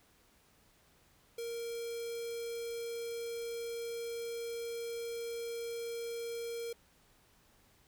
square tone with notch filter, 466.2 Hz, A#4, in tune, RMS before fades -40 dBFS, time 1.38-6.73 s, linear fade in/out 5 ms, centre 1200 Hz, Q 0.74, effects pink hiss -67 dBFS RMS until 7.87 s

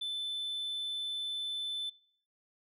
sine tone, 3520 Hz, A7, in tune, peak -31 dBFS, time 0.01-1.9 s, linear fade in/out 10 ms, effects noise-tail reverb RT60 0.7 s tail -26 dB re dry + tanh soft clip ceiling -33 dBFS

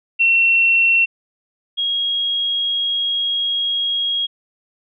sine tone pair in turn, 2715 / 3284 Hz, F7 / G#7, -50 / -20 cents, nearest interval minor third, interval 330 cents, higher second, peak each -11 / -17 dBFS, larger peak first, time 0.19-1.06 / 1.77-4.27 s, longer second, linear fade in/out 20 ms, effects none

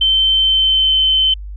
sine tone with pitch glide, 3095 to 3072 Hz, G7 to G7, -23 to -36 cents, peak -10 dBFS, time 0.01-1.34 s, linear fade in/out 5 ms, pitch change -13 cents, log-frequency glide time 0.36-0.98 s, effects added 50 Hz sine -26 dBFS peak until 1.56 s

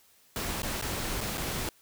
pink noise with dropouts, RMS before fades -33 dBFS, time 0.36-1.69 s, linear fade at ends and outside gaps 1 ms, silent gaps 0.62-0.631 / 0.814-0.823 / 1.207-1.211 / 1.374-1.379 s, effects white hiss -62 dBFS RMS until 1.81 s

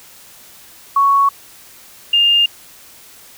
sine tone pair in turn, 1112 / 2812 Hz, C#6 / F7, +5 / +11 cents, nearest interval octave + major third, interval 1606 cents, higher second, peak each -9 dBFS, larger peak neither, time 0.96-1.29 / 2.13-2.46 s, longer neither, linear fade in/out 5 ms, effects white hiss -42 dBFS RMS until 3.37 s

